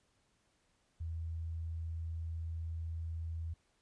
sine tone, 82 Hz, E2, 9 cents flat, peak -37 dBFS, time 1-3.54 s, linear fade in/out 10 ms, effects pink hiss -75 dBFS RMS until 3.81 s + resampled to 22050 Hz

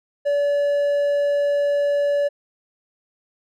triangle tone, 574 Hz, D5, 40 cents flat, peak -15 dBFS, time 0.25-2.29 s, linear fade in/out 20 ms, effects none

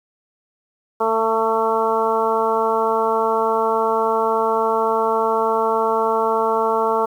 harmonic tone, 223.5 Hz, A3, 27 cents sharp, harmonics 1 / 2 / 3 / 4 / 5 / 6, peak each -31 / -20 / -24 / -21 / -23 / -27 dBFS, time 1-7.06 s, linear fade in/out 10 ms, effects 8-bit

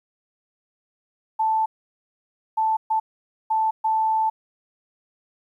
sine tone bursts at uneven times, 880 Hz, A5, in tune, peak -18 dBFS, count 5, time 1.39-1.66 / 2.57-2.77 / 2.9-3 / 3.5-3.71 / 3.84-4.3 s, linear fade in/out 10 ms, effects 10-bit

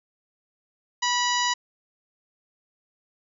harmonic tone with a mistuned harmonic, 980 Hz, B5, 14 cents flat, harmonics 1 / 2 / 3 / 4 / 5 / 6 / 7, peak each -25 / -28 / -30 / -31 / -32 / -33 / -33 dBFS, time 1.02-1.54 s, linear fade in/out 10 ms, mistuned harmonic 2, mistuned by -16 cents, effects none

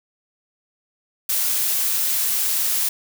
blue noise, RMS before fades -21 dBFS, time 1.29-2.89 s, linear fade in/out 5 ms, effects none

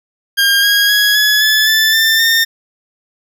20% pulse tone with pitch steps, 1610 / 1638.1 / 1666.8 / 1695.9 / 1725.6 / 1755.7 / 1786.4 / 1817.6 Hz, G6 / G#6 / G#6 / G#6 / A6 / A6 / A6 / A#6, +46 / -24 / +6 / +36 / -34 / -4 / +26 / -44 cents, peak -4 dBFS, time 0.37-2.45 s, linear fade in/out 20 ms, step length 260 ms, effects none

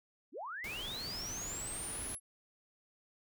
sine linear sweep, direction up, 208.7 to 11175 Hz, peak -40 dBFS, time 0.32-2.2 s, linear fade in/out 50 ms
pink noise, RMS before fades -46 dBFS, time 0.64-2.15 s, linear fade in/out 2 ms
effects none

